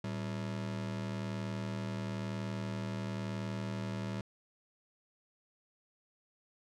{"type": "ring-modulated tone", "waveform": "40% pulse", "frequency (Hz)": 152.8, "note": "D#3", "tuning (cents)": -31, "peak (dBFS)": -32, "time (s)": [0.04, 4.21], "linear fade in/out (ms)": 2, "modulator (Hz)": 40.5, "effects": ["low-pass 6000 Hz 12 dB/octave"]}